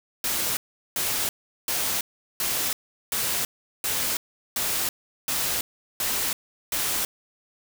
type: noise bursts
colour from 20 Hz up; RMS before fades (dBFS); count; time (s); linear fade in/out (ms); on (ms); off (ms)
white; -26; 10; 0.24-7.05; 2; 330; 390
effects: none